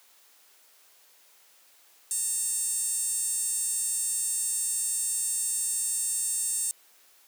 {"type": "tone with high-pass filter", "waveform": "sawtooth", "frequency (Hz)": 913, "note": "A#5", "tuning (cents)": -36, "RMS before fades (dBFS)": -29, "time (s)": [2.11, 6.71], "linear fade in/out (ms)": 0, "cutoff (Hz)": 8300, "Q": 6.5, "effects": ["white hiss -59 dBFS RMS until 7.27 s", "high-pass 400 Hz 12 dB/octave"]}